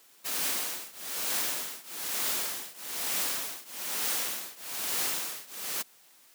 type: noise with tremolo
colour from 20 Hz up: white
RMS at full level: -29 dBFS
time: 0.24-5.83 s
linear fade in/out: 20 ms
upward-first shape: triangle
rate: 1.1 Hz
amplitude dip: 95%
effects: white hiss -59 dBFS RMS until 6.34 s + high-pass 200 Hz 12 dB/octave